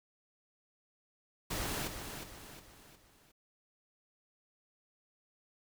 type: noise with echo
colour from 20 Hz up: pink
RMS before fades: -37 dBFS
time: 1.5-1.88 s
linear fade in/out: 10 ms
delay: 360 ms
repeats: 4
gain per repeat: -7 dB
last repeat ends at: 3.32 s
effects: none